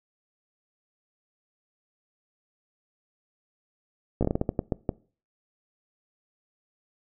slowing click train, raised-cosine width 2 ms, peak -11 dBFS, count 11, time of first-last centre 4.21-4.892 s, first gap 16 ms, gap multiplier 1.3, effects noise-tail reverb RT60 0.4 s tail -22 dB re dry

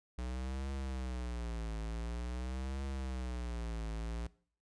square tone with vibrato, 60.9 Hz, B1, 24 cents flat, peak -38 dBFS, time 0.18-4.27 s, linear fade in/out 5 ms, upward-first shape triangle, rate 0.47 Hz, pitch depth 200 cents each way, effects noise-tail reverb RT60 0.5 s tail -21 dB re dry + resampled to 22050 Hz

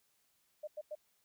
sine tone bursts, 606 Hz, D#5, 46 cents flat, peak -39 dBFS, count 3, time 0.63-0.953 s, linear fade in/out 10 ms, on 45 ms, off 94 ms, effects white hiss -75 dBFS RMS until 1.24 s

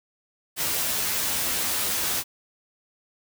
white noise with comb filter, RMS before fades -26 dBFS, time 0.56-2.24 s, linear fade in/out 50 ms, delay 12 ms, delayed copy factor +0.65, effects none

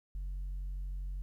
sine tone, 46.25 Hz, F#1, in tune, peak -33 dBFS, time 0.15-1.22 s, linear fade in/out 0 ms, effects tanh soft clip ceiling -35 dBFS + 12-bit

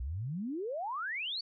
sine exponential sweep, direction up, 56.8 to 4622 Hz, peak -34 dBFS, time 0-1.41 s, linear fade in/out 5 ms, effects none

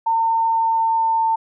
sine tone with pitch glide, 907 to 899.2 Hz, A#5 to A5, -48 to +37 cents, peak -15 dBFS, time 0.06-1.36 s, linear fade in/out 10 ms, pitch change -15 cents, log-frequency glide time 0.45-1.13 s, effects none

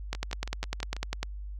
two click trains, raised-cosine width 0.2 ms, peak -21 / -13 dBFS, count 6 / 12, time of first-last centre 0.15-0.966 / 0.13-1.23 s, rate 6.13 / 10 Hz, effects added 50 Hz sine -36 dBFS peak until 1.59 s

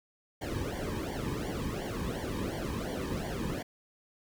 brown noise with flanger, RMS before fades -35 dBFS, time 0.41-3.63 s, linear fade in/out 10 ms, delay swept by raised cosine 0.77 to 1.48 ms, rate 2.8 Hz, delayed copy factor -0.95, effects none

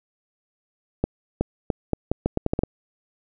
accelerating click train, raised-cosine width 2 ms, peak -7 dBFS, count 11, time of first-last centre 1.04-2.635 s, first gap 370 ms, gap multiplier 0.79, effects none

